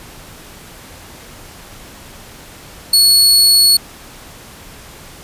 sawtooth tone, 4382 Hz, C#8, 21 cents flat, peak -4 dBFS, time 2.93-3.77 s, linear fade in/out 5 ms, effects pink hiss -37 dBFS RMS until 5.23 s + resampled to 32000 Hz

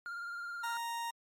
triangle tone with vibrato, 1400 Hz, F6, 4 cents sharp, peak -37 dBFS, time 0.06-0.77 s, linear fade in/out 0 ms, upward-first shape sine, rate 19 Hz, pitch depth 29 cents each way
40% pulse tone, 932.3 Hz, A#5, in tune, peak -35 dBFS, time 0.63-1.11 s, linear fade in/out 10 ms
effects MP3 64 kbps

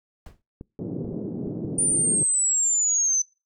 brown noise with exponential decay, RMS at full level -35 dBFS, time 0.26-0.42 s, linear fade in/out 2 ms, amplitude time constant 33 ms
clicks, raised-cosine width 3 ms, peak -24 dBFS, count 8, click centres 0.611 / 1.046 / 1.08 / 1.129 / 1.471 / 1.648 / 1.788 / 1.919 s
pink band-pass noise, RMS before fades -31 dBFS, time 0.79-2.23 s, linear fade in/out 0 ms, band 140 to 400 Hz, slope 24 dB/octave
sine linear sweep, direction down, 9350 to 6070 Hz, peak -19 dBFS, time 1.78-3.22 s, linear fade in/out 5 ms
effects noise-tail reverb RT60 0.3 s tail -26 dB re dry

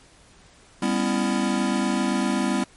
square chord, C# half-diminished seventh, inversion second, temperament just, 199.57 / 249.5 / 277.2 / 332.6 Hz, G3 / B3 / C#4 / E4, +31 / +18 / 0 / +16 cents, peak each -26 / -26 / -30 / -29 dBFS, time 0.82-2.64 s, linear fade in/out 5 ms, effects pink hiss -53 dBFS RMS until 2.76 s + MP3 48 kbps

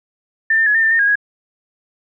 sine tone with pitch steps, 1788 / 1798 / 1689 / 1809 / 1785 / 1825 / 1632 / 1660 Hz, A6 / A6 / G#6 / A6 / A6 / A#6 / G#6 / G#6, +27 / +37 / +29 / +48 / +24 / -37 / -31 / -1 cents, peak -11 dBFS, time 0.5-1.156 s, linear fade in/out 5 ms, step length 82 ms, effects none

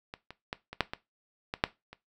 clicks, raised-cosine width 0.3 ms, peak -23 / -27 / -17 / -24 / -8 / -18 / -16 / -6 / -29 dBFS, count 9, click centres 0.139 / 0.306 / 0.529 / 0.73 / 0.807 / 0.935 / 1.539 / 1.639 / 1.93 s, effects noise-tail reverb RT60 0.2 s tail -17 dB re dry

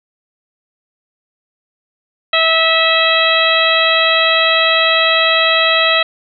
harmonic tone, 650 Hz, E5, 24 cents flat, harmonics 1 / 2 / 3 / 4 / 5 / 6, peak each -17 / -17 / -17 / -17 / -17 / -17 dBFS, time 2.33-6.03 s, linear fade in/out 5 ms, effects none

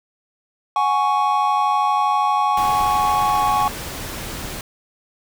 triangle chord, F# suspended second, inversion none, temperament just, 740 / 832.5 / 1110 Hz, F#5 / G#5 / C#6, 0 / +4 / +2 cents, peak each -22 / -17 / -17 dBFS, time 0.76-3.68 s, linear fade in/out 2 ms
pink noise, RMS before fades -30 dBFS, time 2.57-4.61 s, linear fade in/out 2 ms
effects none

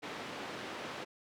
pink band-pass noise, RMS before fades -43 dBFS, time 0.02-1.05 s, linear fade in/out 20 ms, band 250 to 3500 Hz, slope 12 dB/octave, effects none

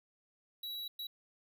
square tone bursts at uneven times, 3904 Hz, B7, 21 cents flat, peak -40 dBFS, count 2, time 0.63-0.88 / 0.99-1.07 s, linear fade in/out 5 ms, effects none

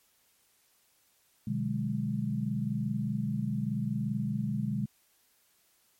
sine chord, G# half-diminished seventh, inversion first, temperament just, 124.59 / 149.51 / 186.89 / 207.7 Hz, B2 / D3 / F#3 / G#3, +16 / +31 / +18 / 0 cents, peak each -34 / -35 / -38 / -32 dBFS, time 1.47-4.86 s, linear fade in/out 5 ms, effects white hiss -68 dBFS RMS until 5.99 s + MP3 64 kbps

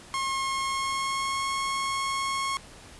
sawtooth tone with pitch glide, 1077 to 1090.1 Hz, C6 to C#6, +50 to -29 cents, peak -23 dBFS, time 0.14-2.57 s, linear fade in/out 0 ms, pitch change +21 cents, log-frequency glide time 0.46-1.47 s, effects pink hiss -48 dBFS RMS until 2.99 s + resampled to 24000 Hz

